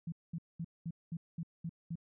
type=tone bursts; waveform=sine; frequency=166.3 Hz; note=E3; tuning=16 cents sharp; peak=-36 dBFS; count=8; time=0.07-1.956 s; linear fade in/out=5 ms; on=52 ms; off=210 ms; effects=none